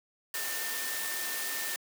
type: tone in noise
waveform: sine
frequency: 1800 Hz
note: A6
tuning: 39 cents sharp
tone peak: -39 dBFS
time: 0.34-1.76 s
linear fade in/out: 2 ms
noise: white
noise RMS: -35 dBFS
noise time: 0.34-1.76 s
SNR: -7 dB
effects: high-pass 300 Hz 12 dB/octave